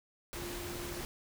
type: tone in noise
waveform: sine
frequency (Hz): 349.2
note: F4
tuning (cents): 0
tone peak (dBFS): -43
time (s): 0.36-1.01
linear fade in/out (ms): 0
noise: pink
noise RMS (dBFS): -42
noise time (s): 0.33-1.05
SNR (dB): -4
effects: none